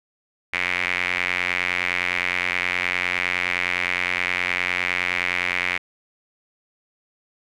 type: tone with band-pass filter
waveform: sawtooth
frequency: 89.7 Hz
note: F2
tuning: 47 cents sharp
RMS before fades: -24 dBFS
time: 0.53-5.78 s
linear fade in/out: 10 ms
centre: 2200 Hz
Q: 5.3
effects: none